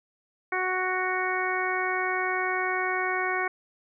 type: harmonic tone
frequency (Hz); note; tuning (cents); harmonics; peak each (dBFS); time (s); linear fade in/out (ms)
370; F#4; 0; 1 / 2 / 3 / 4 / 5 / 6; -32 / -32 / -32 / -32 / -32 / -32; 0.52-3.48; 5
effects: none